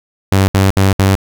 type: tone bursts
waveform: sawtooth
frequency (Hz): 96.7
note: G2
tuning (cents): -23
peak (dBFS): -4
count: 4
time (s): 0.32-1.152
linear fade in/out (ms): 0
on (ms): 160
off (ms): 64
effects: none